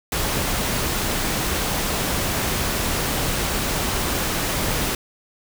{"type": "noise", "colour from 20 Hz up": "pink", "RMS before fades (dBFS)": -23, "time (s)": [0.12, 4.95], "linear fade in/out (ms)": 2, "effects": []}